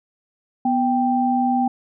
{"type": "tone pair together", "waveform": "sine", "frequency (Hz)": [246.9, 785.2], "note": ["B3", "G5"], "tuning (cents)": [0, 3], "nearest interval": "octave + minor sixth", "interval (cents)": 2003, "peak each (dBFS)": -19, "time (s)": [0.65, 1.68], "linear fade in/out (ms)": 5, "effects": []}